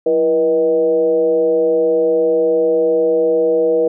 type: tone with frequency modulation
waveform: sine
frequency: 481.6 Hz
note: B4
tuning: 44 cents flat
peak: -11 dBFS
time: 0.06-3.88 s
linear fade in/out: 5 ms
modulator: 149 Hz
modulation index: 0.69
effects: none